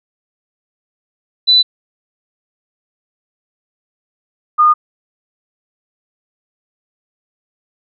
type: tone pair in turn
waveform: sine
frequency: 3988 / 1221.8 Hz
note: B7 / D#6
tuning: +16 / -32 cents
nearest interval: octave + minor sixth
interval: 2048 cents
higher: first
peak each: -6 dBFS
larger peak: neither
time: 1.47-1.63 / 4.58-4.74 s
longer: neither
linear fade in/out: 20 ms
effects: none